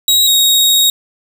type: tone pair in turn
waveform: sawtooth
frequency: 3826 / 3767 Hz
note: A#7 / A#7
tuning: +44 / +17 cents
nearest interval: unison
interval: 27 cents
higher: first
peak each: -5 dBFS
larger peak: neither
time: 0.08-0.27 / 0.27-0.9 s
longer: second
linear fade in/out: 2 ms
effects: none

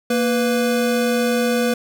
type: tone pair together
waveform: square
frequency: 233.1 / 493.9 Hz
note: A#3 / B4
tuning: 0 / 0 cents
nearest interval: octave + minor second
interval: 1300 cents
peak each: -20 dBFS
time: 0.1-1.74 s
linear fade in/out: 5 ms
effects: none

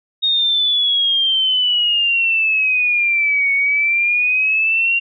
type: exponential two-way sweep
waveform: sine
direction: down then up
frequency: 3729 to 2217 to 2773 Hz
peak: -13 dBFS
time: 0.22-5 s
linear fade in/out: 20 ms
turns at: 3.53 s
effects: none

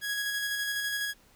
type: tone with tremolo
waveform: sawtooth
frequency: 1661.2 Hz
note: G#6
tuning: in tune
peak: -25 dBFS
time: 0.01-1.14 s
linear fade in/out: 50 ms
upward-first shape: square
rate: 12 Hz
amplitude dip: 25%
effects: pink hiss -61 dBFS RMS until 1.35 s

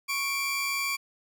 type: tone pair together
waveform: sawtooth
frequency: 1104.1 / 2351 Hz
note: C#6 / D7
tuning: -7 / +1 cents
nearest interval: octave + minor second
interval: 1308 cents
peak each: -30 / -25 dBFS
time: 0.08-0.97 s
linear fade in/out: 20 ms
effects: none

